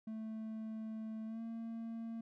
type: tone with pitch glide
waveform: triangle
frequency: 220 to 227.8 Hz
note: A3 to A#3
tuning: 0 to -40 cents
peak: -39 dBFS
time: 0.07-2.21 s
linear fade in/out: 5 ms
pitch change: +60 cents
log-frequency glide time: 1.26-1.41 s
effects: none